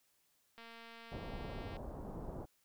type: click train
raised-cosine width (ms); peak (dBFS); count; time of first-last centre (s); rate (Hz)
0.3; -38; 274; 0.58-1.767; 230
type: low-pass noise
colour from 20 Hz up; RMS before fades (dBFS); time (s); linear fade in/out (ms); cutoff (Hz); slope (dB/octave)
pink; -45; 1.11-2.46; 20; 890; 24
effects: white hiss -75 dBFS RMS until 2.64 s